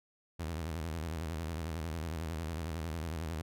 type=tone with vibrato; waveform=sawtooth; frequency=80.8 Hz; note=E2; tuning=34 cents flat; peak=-32 dBFS; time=0.39-3.42 s; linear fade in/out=10 ms; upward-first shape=square; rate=11 Hz; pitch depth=100 cents each way; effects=none